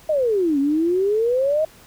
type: exponential two-way sweep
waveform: sine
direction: down then up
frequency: 642 to 271.9 to 642 Hz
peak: -16 dBFS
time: 0.09-1.65 s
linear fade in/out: 5 ms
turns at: 0.59 s
effects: pink hiss -48 dBFS RMS until 1.86 s